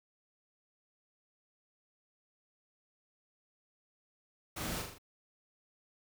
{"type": "noise with echo", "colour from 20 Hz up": "pink", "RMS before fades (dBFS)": -40, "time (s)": [4.56, 4.82], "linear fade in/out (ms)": 10, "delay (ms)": 41, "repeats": 4, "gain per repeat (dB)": -4, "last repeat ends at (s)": 4.984, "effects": []}